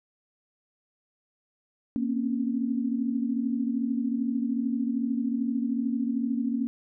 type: tone cluster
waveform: sine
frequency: 233.5 / 262.7 / 276 Hz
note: A#3 / C4 / C#4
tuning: +3 / +7 / -7 cents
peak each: -27 / -33 / -30 dBFS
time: 1.96-6.67 s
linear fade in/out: 0 ms
effects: none